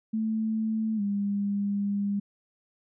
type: tone with pitch glide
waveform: sine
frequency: 220 to 201.7 Hz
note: A3 to G3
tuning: 0 to +50 cents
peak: -25 dBFS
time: 0.13-2.2 s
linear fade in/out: 10 ms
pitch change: -150 cents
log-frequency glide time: 0.96-1.01 s
effects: none